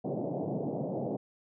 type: band-pass noise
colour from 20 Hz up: pink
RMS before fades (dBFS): -34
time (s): 0.04-1.17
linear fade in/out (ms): 10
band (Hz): 130 to 740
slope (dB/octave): 48
effects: none